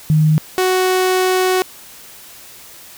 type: tone pair in turn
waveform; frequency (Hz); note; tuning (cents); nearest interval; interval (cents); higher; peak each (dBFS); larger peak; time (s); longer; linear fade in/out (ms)
sine / sawtooth; 154.6 / 370.9; D#3 / F#4; -11 / +4; octave + minor third; 1515; second; -9; neither; 0.1-0.38 / 0.58-1.62; second; 0
effects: white hiss -39 dBFS RMS until 2.97 s